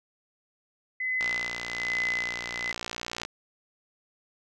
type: tone with tremolo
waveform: sine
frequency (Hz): 2027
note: B6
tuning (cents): +45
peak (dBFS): -25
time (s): 1-2.72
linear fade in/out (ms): 5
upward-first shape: sine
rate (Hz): 1.2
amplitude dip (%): 70
type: click train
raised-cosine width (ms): 0.2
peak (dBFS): -16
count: 122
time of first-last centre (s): 1.21-3.25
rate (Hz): 59.3
effects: none